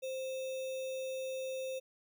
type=tone with sample-and-hold; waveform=sine; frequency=524 Hz; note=C5; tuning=2 cents sharp; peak=-36 dBFS; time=0.02-1.8 s; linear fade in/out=20 ms; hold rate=3150 Hz; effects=none